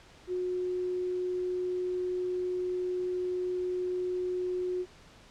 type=tone; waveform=sine; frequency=363.2 Hz; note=F#4; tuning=32 cents flat; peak=-29 dBFS; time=0.27-4.86 s; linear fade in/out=50 ms; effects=pink hiss -55 dBFS RMS until 5.3 s + low-pass 6000 Hz 12 dB/octave